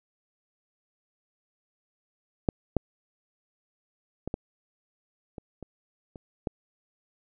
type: clicks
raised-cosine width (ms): 2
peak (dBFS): -9 / -9 / -19 / -16 / -25 / -26 / -29 / -15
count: 8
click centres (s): 2.488 / 2.767 / 4.276 / 4.341 / 5.382 / 5.627 / 6.158 / 6.472
effects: none